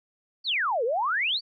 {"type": "exponential two-way sweep", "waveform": "sine", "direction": "down then up", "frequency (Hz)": [4750, 434, 4750], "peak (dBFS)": -23, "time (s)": [0.44, 1.41], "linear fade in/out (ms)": 50, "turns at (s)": 0.84, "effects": []}